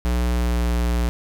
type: tone with pitch glide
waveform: square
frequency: 60.3 to 59.4 Hz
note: B1 to A#1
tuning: -41 to +33 cents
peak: -19 dBFS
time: 0.05-1.09 s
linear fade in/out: 0 ms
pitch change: -26 cents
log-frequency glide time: 0.33-0.62 s
effects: none